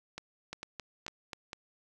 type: two click trains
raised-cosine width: 0.2 ms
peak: -22 / -23 dBFS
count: 4 / 4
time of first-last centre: 0.53-1.332 / 0.18-1.531 s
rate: 3.74 / 2.22 Hz
effects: none